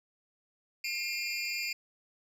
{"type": "tone with amplitude modulation", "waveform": "25% pulse", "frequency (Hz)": 2402, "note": "D7", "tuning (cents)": 38, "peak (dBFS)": -24, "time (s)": [0.84, 1.73], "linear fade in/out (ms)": 5, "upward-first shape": "sine", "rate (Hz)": 276, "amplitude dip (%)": 100, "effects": ["low-pass 12000 Hz 12 dB/octave"]}